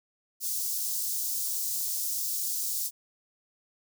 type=high-pass noise; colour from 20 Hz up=white; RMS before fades=-31 dBFS; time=0.4-2.91 s; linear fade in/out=50 ms; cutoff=5100 Hz; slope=24 dB/octave; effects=none